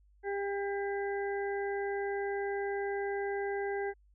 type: harmonic tone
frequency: 400 Hz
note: G4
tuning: 35 cents sharp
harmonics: 1 / 2 / 4 / 5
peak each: -33 / -39 / -42 / -45 dBFS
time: 0.23-3.94 s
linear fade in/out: 50 ms
effects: added 50 Hz sine -61 dBFS peak until 4.14 s